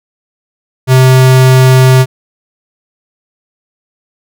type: tone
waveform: square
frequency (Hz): 129.8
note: C3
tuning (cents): -13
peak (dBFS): -3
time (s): 0.87-2.06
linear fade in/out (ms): 50
effects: none